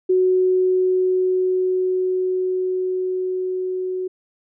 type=tone with level ramp; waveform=sine; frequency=370 Hz; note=F#4; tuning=in tune; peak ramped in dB=-13 to -22 dBFS; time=0.09-4.08 s; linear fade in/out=10 ms; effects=none